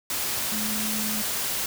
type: tone in noise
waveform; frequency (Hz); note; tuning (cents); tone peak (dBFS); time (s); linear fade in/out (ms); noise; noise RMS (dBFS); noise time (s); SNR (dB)
sine; 214.5; A3; -44; -31; 0.52-1.22; 2; white; -28; 0.1-1.66; -6
effects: none